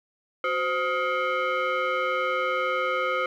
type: tone with frequency modulation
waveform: sine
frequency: 370 Hz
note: F#4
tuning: in tune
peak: -22 dBFS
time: 0.44-3.26 s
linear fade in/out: 2 ms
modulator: 889 Hz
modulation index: 2
effects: tanh soft clip ceiling -18 dBFS + 10-bit